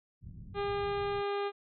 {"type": "low-pass noise", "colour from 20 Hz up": "white", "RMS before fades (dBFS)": -46, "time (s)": [0.21, 1.24], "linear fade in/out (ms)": 50, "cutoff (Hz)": 150, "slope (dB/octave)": 24}
{"type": "harmonic tone", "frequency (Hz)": 403.9, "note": "G#4", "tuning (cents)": -48, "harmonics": [1, 2, 3, 4, 5, 6, 7, 8, 9, 10], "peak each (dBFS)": [-32, -38, -40, -47, -50, -48, -53, -52, -53, -55], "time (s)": [0.54, 1.52], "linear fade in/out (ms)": 50}
{"effects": []}